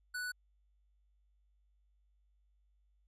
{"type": "tone", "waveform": "square", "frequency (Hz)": 1482, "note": "F#6", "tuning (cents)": 2, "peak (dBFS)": -38, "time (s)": [0.14, 0.32], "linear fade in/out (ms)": 10, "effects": ["added 50 Hz sine -69 dBFS peak until 3.07 s", "resampled to 32000 Hz"]}